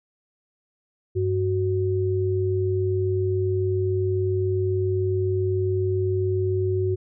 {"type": "tone pair together", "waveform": "sine", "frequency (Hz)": [98.27, 371], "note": ["G2", "F#4"], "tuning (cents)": [5, 5], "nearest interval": "octave + major seventh", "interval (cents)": 2300, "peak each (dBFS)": [-23, -23], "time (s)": [1.15, 6.96], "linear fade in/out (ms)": 20, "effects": []}